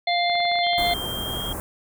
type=harmonic tone; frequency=698.5 Hz; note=F5; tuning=in tune; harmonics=1 / 3 / 5 / 6; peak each=-21 / -26 / -28 / -29 dBFS; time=0.07-0.94 s; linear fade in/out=5 ms
type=clicks; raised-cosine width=0.5 ms; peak=-24 dBFS; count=11; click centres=0.298 / 0.354 / 0.403 / 0.453 / 0.516 / 0.556 / 0.588 / 0.667 / 0.733 / 0.868 / 0.911 s
type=tone with pitch glide; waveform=sine; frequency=3184 to 3232 Hz; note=G7 to G#7; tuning=+26 to -48 cents; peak=-29 dBFS; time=0.63-1.53 s; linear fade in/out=5 ms; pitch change=+26 cents; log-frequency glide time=1.08-1.42 s
type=band-stop noise; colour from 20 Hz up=pink; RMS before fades=-31 dBFS; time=0.78-1.6 s; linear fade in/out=0 ms; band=1500 to 8500 Hz; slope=24 dB/octave
effects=none